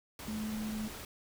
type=tone in noise; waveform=sine; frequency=215.9 Hz; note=A3; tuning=33 cents flat; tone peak=-35 dBFS; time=0.28-0.88 s; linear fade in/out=2 ms; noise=pink; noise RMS=-45 dBFS; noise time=0.19-1.05 s; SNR=+7 dB; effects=none